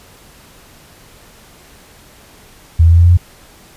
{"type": "tone with pitch steps", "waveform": "sine", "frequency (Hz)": [82.1, 83.29, 84.51, 85.73, 86.98, 88.25], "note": ["E2", "E2", "E2", "F2", "F2", "F2"], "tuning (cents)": [-6, 18, 44, -32, -6, 19], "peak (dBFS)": -4, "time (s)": [2.79, 3.174], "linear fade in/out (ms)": 10, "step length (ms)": 64, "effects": ["pink hiss -43 dBFS RMS until 3.76 s", "resampled to 32000 Hz"]}